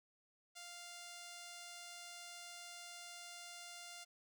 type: tone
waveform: 5% pulse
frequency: 698.5 Hz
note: F5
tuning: in tune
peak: -39 dBFS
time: 0.55-4.05 s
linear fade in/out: 20 ms
effects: none